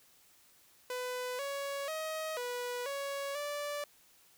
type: tone with pitch steps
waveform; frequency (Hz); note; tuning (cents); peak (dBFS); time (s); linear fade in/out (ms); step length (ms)
sawtooth; 499.9 / 559 / 631 / 490.3 / 558 / 583; B4 / C#5 / D#5 / B4 / C#5 / D5; +21 / +14 / +24 / -13 / +11 / -13; -32; 0.9-3.84; 2; 490
effects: white hiss -64 dBFS RMS until 4.37 s